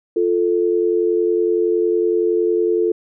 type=tone pair together; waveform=sine; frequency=349.2 / 440 Hz; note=F4 / A4; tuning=0 / 0 cents; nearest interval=major third; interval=400 cents; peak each=-17 dBFS; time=0.16-2.92 s; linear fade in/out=5 ms; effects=none